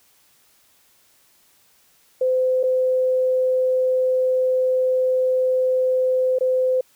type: tone with dropouts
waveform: sine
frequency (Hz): 513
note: C5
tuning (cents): -34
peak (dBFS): -16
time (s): 2.21-6.81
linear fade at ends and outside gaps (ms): 5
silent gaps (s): 2.631-2.636 / 6.387-6.408
effects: white hiss -58 dBFS RMS until 6.95 s